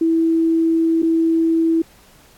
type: tone with dropouts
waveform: sine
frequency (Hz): 327.5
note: E4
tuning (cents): -11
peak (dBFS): -13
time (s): 0.01-1.82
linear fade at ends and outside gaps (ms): 5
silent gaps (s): 1.021-1.028
effects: pink hiss -50 dBFS RMS until 2.37 s + AAC 64 kbps